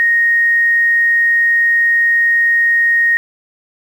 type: tone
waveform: sine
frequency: 1864.7 Hz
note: A#6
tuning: in tune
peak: -9 dBFS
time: 0-3.17 s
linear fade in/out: 0 ms
effects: 7-bit